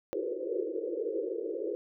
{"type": "band-pass noise", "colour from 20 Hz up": "white", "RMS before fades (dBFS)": -34, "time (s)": [0.13, 1.75], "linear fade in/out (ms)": 0, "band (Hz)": [330, 520], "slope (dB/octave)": 96, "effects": []}